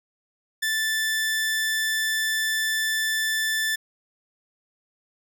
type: tone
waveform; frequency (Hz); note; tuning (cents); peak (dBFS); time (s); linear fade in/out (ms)
sawtooth; 1760; A6; 0; -19; 0.62-3.76; 10
effects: none